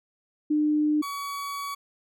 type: tone pair in turn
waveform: sine / 40% pulse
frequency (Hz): 301.3 / 1131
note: D4 / C#6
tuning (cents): +44 / +34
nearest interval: octave + major seventh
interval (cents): 2290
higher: second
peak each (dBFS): -20 / -30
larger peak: first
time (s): 0.5-1.02 / 1.02-1.75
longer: second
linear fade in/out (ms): 10
effects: none